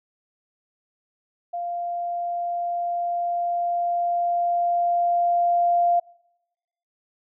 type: tone with level ramp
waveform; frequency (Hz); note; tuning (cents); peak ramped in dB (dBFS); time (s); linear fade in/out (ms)
sine; 696; F5; -6; -26 to -16; 1.53-6; 10
effects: noise-tail reverb RT60 0.9 s tail -25 dB re dry